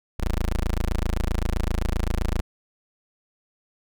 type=tone; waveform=20% pulse; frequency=27.69 Hz; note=A0; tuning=12 cents sharp; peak=-17 dBFS; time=0.19-2.41 s; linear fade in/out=10 ms; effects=none